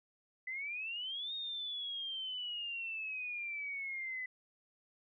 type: exponential two-way sweep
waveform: sine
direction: up then down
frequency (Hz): 2000 to 3729 to 2000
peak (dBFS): -38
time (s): 0.47-4.26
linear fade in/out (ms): 5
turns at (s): 1.34
effects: none